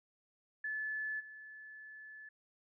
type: tone with level steps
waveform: sine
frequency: 1731 Hz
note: A6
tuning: 29 cents flat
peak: -36 / -49 dBFS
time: 0.64-2.29 s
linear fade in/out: 5 ms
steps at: 1.19 s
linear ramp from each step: 20 ms
effects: none